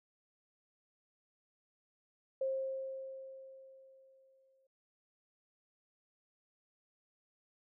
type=tone with exponential decay; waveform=sine; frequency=532 Hz; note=C5; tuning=29 cents sharp; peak=-31 dBFS; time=2.41-4.67 s; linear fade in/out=5 ms; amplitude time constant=490 ms; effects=none